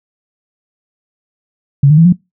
sine tone with pitch steps, 140 / 151.79 / 164.58 / 178.44 Hz, C#3 / D#3 / E3 / F3, +18 / -43 / -2 / +38 cents, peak -3 dBFS, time 1.83-2.126 s, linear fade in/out 5 ms, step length 74 ms, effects noise-tail reverb RT60 0.2 s tail -23 dB re dry

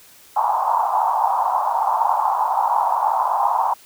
pink band-pass noise, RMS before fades -19 dBFS, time 0.36-3.74 s, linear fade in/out 5 ms, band 800 to 1000 Hz, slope 48 dB/octave, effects white hiss -48 dBFS RMS until 3.85 s

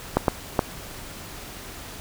clicks, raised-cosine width 1 ms, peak -3 dBFS, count 3, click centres 0.17 / 0.282 / 0.592 s, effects pink hiss -39 dBFS RMS until 2 s

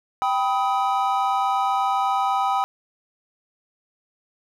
triangle chord, G augmented, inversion none, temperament equal with one note detuned, 784 / 987.8 / 1263.3 Hz, G5 / B5 / D#6, 0 / 0 / +26 cents, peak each -20 / -23 / -23 dBFS, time 0.22-2.64 s, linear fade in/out 0 ms, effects none

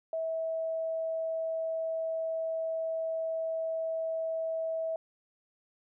sine tone, 649 Hz, E5, 27 cents flat, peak -30 dBFS, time 0.13-4.96 s, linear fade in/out 2 ms, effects none

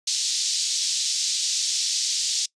pink band-pass noise, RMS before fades -25 dBFS, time 0.07-2.46 s, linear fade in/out 5 ms, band 4100 to 7100 Hz, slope 24 dB/octave, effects noise-tail reverb RT60 0.1 s tail -23 dB re dry + resampled to 22050 Hz

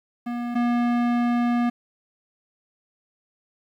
square tone pair in turn, 239.9 / 239.9 Hz, A#3 / A#3, +50 / +50 cents, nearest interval unison, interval 0 cents, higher neither, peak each -27 / -20 dBFS, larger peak second, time 0.26-0.55 / 0.55-1.7 s, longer second, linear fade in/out 10 ms, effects low-pass 2000 Hz 12 dB/octave + 9-bit

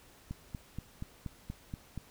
click train, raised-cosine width 5 ms, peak -26 dBFS, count 8, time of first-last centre 0.31-1.977 s, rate 4.2 Hz, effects pink hiss -59 dBFS RMS until 2.1 s

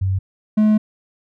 sine / triangle tone pair in turn, 95.3 / 213.9 Hz, G2 / A3, -48 / -49 cents, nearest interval octave + major second, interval 1399 cents, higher second, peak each -16 / -9 dBFS, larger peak second, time 0.01-0.19 / 0.57-0.78 s, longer second, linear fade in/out 10 ms, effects none

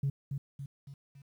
sine tone with echo, 138.59 Hz, C#3, in tune, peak -26 dBFS, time 0.03-0.1 s, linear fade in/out 5 ms, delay 280 ms, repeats 4, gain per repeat -6 dB, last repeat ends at 1.22 s, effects tanh soft clip ceiling -24 dBFS + 11-bit

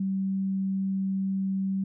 sine tone, 192.7 Hz, G3, 29 cents flat, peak -25 dBFS, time 0-1.84 s, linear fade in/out 5 ms, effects none

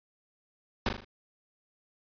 pink noise with echo, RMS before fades -27 dBFS, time 0.86-0.89 s, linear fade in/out 2 ms, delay 39 ms, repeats 4, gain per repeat -6 dB, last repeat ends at 1.046 s, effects resampled to 11025 Hz

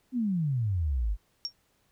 sine exponential sweep, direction down, 263.1 to 46.25 Hz, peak -25 dBFS, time 0.12-1.17 s, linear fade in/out 50 ms
sine tone with exponential decay, 5530 Hz, F8, 18 cents flat, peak -25 dBFS, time 1.45-1.53 s, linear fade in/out 0 ms, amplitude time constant 16 ms
effects pink hiss -70 dBFS RMS until 1.91 s

